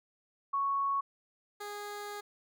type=tone pair in turn; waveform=sine / 15% pulse; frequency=1108.7 / 412.4 Hz; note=C#6 / G#4; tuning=0 / -12 cents; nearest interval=octave + perfect fourth; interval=1712 cents; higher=first; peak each=-28 / -33 dBFS; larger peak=first; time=0.53-1.01 / 1.6-2.21 s; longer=second; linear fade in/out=10 ms; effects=none